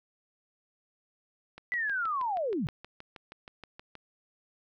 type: click train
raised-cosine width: 0.3 ms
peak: -29 dBFS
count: 16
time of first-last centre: 1.58-3.953 s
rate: 6.32 Hz
type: linear sweep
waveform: sine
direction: down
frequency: 2000 to 117.7 Hz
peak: -28 dBFS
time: 1.72-2.67 s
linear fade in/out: 0 ms
effects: none